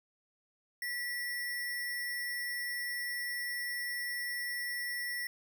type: tone with sample-and-hold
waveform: sine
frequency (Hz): 1945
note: B6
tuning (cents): -27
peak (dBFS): -34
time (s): 0.82-5.27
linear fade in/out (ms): 2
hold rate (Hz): 7350
effects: none